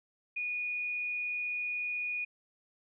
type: tone with frequency modulation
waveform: sine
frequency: 2456 Hz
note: D#7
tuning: 23 cents flat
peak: -32 dBFS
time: 0.36-2.25 s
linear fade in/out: 10 ms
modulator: 93.8 Hz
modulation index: 0.25
effects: none